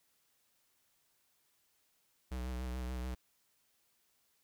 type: tone with vibrato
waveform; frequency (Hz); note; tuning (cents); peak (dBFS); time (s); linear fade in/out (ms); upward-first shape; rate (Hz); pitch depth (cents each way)
square; 62.7; B1; +27; -38; 2.31-3.15; 10; triangle; 6.9; 48
effects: white hiss -75 dBFS RMS until 4.43 s